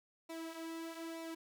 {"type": "tone with flanger", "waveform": "sawtooth", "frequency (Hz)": 328, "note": "E4", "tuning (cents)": -9, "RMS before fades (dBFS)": -45, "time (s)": [0.29, 1.35], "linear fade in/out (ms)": 10, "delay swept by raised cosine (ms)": [0.62, 4.82], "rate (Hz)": 1.1, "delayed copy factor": -0.6, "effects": []}